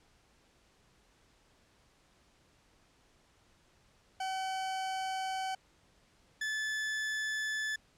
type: tone pair in turn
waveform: 40% pulse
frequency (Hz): 760 / 1735.5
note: F#5 / A6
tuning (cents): +46 / -24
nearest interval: octave + major second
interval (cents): 1430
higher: second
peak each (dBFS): -33 / -32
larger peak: second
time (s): 4.2-5.55 / 6.41-7.76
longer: neither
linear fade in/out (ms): 5
effects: pink hiss -67 dBFS RMS until 7.97 s + low-pass 8000 Hz 12 dB/octave